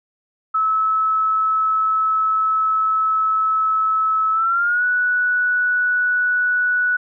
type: tone with pitch glide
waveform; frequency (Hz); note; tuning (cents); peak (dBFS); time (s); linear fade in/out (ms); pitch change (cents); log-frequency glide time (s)
sine; 1299 to 1475; E6 to F#6; -26 to -6; -15; 0.54-6.97; 10; +220; 4.32-4.84
effects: none